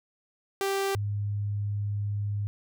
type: tone pair in turn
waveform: sawtooth / sine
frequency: 392 / 102.55 Hz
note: G4 / G#2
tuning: 0 / -21 cents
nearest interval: octave + major seventh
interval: 2321 cents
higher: first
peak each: -22 / -27 dBFS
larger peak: first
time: 0.61-0.95 / 0.95-2.47 s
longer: second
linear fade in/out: 0 ms
effects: none